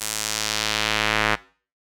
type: tone with band-pass filter sweep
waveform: square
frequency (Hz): 54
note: A1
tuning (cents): -32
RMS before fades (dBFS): -24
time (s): 0-1.36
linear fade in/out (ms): 20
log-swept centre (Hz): 9300 to 1800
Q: 1.1
effects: noise-tail reverb RT60 0.4 s tail -19 dB re dry